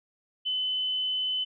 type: tone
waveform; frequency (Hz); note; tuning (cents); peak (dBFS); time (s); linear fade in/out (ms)
sine; 3026; F#7; +38; -26; 0.45-1.45; 20
effects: none